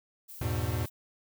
violet noise, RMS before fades -46 dBFS, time 0.28-0.9 s, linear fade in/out 20 ms
square chord, E major, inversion none, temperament equal with one note detuned, 82.41 / 103.83 / 121.35 Hz, E2 / G#2 / B2, 0 / 0 / -30 cents, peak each -34 dBFS, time 0.41-0.86 s, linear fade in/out 5 ms
effects none

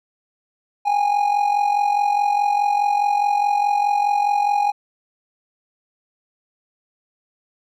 triangle tone with amplitude modulation, 820 Hz, G#5, 22 cents flat, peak -11 dBFS, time 0.85-4.72 s, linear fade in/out 20 ms, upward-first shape sine, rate 44.8 Hz, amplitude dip 65%, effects none

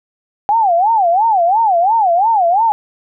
sine tone with vibrato, 788 Hz, G5, 9 cents sharp, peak -9 dBFS, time 0.49-2.72 s, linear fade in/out 0 ms, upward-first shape sine, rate 2.9 Hz, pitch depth 270 cents each way, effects none

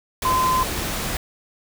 sine tone in noise, 1029 Hz, C6, 29 cents flat, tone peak -17 dBFS, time 0.25-0.63 s, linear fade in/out 2 ms, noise pink, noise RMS -26 dBFS, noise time 0.22-1.17 s, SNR +6 dB, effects none

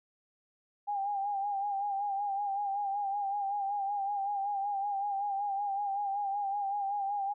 sine tone with vibrato, 803 Hz, G5, 41 cents sharp, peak -30 dBFS, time 0.87-7.34 s, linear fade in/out 20 ms, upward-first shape sine, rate 5.3 Hz, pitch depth 52 cents each way, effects none

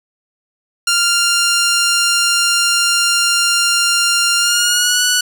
10% pulse tone with pitch glide, 1394 to 1476 Hz, F6 to F#6, -4 to -5 cents, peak -3 dBFS, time 0.87-5.21 s, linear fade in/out 5 ms, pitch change +99 cents, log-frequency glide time 4.37-5.03 s, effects none

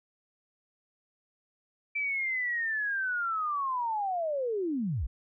sine linear sweep, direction down, 2336 to 41.38 Hz, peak -28 dBFS, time 1.95-5.07 s, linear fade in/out 10 ms, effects none

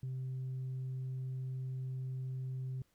sine tone, 130 Hz, C3, 11 cents flat, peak -35 dBFS, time 0.03-2.82 s, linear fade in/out 2 ms, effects tanh soft clip ceiling -35 dBFS + pink hiss -75 dBFS RMS until 2.94 s

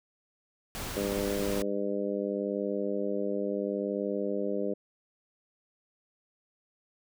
pink noise, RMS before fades -37 dBFS, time 0.75-1.62 s, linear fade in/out 0 ms
harmonic tone, 100.7 Hz, G2, 47 cents sharp, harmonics 2 / 3 / 4 / 5 / 6, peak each -35 / -36 / -34 / -34 / -37 dBFS, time 0.96-4.74 s, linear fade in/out 10 ms
effects none

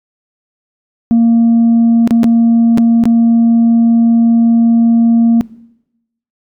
sine tone with dropouts, 231.3 Hz, A#3, 13 cents flat, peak -3 dBFS, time 1.11-5.41 s, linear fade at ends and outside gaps 0 ms, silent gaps 2.075-2.108 / 2.233-2.242 / 2.775-2.782 / 3.038-3.055 s, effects noise-tail reverb RT60 0.9 s tail -22 dB re dry + tanh soft clip ceiling -4 dBFS

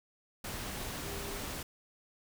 sine tone in noise, 400 Hz, G4, 35 cents sharp, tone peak -46 dBFS, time 1.04-1.39 s, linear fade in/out 5 ms, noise pink, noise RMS -40 dBFS, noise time 0.44-1.63 s, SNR -9 dB, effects none

